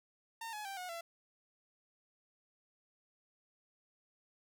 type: tone with pitch steps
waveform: sawtooth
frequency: 911 / 845.1 / 784 / 727.2 / 674.6 Hz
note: A#5 / G#5 / G5 / F#5 / E5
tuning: -40 / +30 / 0 / -30 / +40 cents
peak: -38 dBFS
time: 0.41-1.01 s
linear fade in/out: 5 ms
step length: 120 ms
effects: none